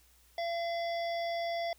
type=harmonic tone; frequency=680 Hz; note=F5; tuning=46 cents flat; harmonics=1 / 3 / 5 / 7 / 8; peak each=-32 / -42 / -46 / -49 / -50 dBFS; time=0.38-1.73 s; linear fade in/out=2 ms; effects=added 60 Hz sine -65 dBFS peak until 1.78 s + white hiss -65 dBFS RMS until 1.78 s